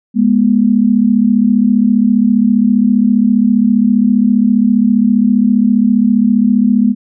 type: tone pair together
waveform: sine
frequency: 207.7 / 242.7 Hz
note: G#3 / B3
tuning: 0 / -30 cents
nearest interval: minor third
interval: 270 cents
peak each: -10 dBFS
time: 0.14-6.95 s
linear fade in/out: 50 ms
effects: none